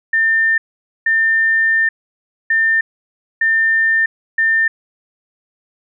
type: tone bursts at uneven times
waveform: sine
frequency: 1800 Hz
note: A6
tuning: 39 cents sharp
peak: -11 dBFS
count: 5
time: 0.13-0.58 / 1.06-1.89 / 2.5-2.81 / 3.41-4.06 / 4.38-4.68 s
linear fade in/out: 5 ms
effects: none